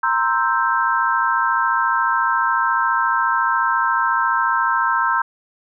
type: chord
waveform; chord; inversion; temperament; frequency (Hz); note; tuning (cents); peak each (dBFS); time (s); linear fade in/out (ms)
sine; C dominant seventh; third; equal; 932.3 / 1046.5 / 1318.5 / 1568; Bb5 / C6 / E6 / G6; 0 / 0 / 0 / 0; -21; 0.03-5.22; 5
effects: none